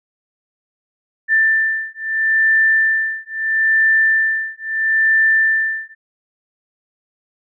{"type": "beating tone pair", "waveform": "sine", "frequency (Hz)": [1776, 1776.76], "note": ["A6", "A6"], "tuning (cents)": [16, 16], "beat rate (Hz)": 0.76, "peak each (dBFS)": -16, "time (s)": [1.28, 5.95], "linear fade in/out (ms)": 50, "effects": []}